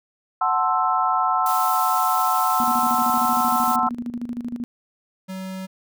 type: chord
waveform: sine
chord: F# half-diminished seventh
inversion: none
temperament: equal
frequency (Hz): 740 / 880 / 1046.5 / 1318.5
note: F#5 / A5 / C6 / E6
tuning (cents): 0 / 0 / 0 / 0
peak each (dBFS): -23 / -25 / -23 / -22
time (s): 0.41-3.89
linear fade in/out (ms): 5
type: noise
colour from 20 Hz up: blue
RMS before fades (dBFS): -31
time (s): 1.46-3.76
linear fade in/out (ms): 2
type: tone with tremolo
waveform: sine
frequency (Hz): 240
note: B3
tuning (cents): -49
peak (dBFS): -24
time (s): 2.6-4.64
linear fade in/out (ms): 0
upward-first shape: square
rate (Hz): 13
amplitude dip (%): 70
type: tone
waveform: square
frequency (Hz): 188.8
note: F#3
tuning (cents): +35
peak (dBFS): -30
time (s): 5.28-5.67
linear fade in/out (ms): 20
effects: none